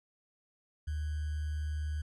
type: tone with sample-and-hold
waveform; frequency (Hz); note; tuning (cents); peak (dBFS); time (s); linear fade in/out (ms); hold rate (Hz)
sine; 75.8; D#2; -45; -32; 0.87-2.02; 10; 1575
effects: resampled to 24000 Hz